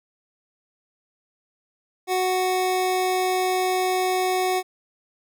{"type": "tone pair together", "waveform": "square", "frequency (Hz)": [370, 740], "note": ["F#4", "F#5"], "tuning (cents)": [0, 0], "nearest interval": "octave", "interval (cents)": 1200, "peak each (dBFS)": -24, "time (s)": [2.07, 4.63], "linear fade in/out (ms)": 50, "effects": []}